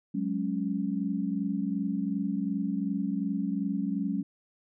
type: chord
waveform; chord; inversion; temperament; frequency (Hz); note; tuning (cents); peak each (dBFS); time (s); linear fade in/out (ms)
sine; F# suspended second; none; equal; 185 / 207.7 / 277.2; F#3 / G#3 / C#4; 0 / 0 / 0; -32 / -31 / -32; 0.14-4.23; 10
effects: none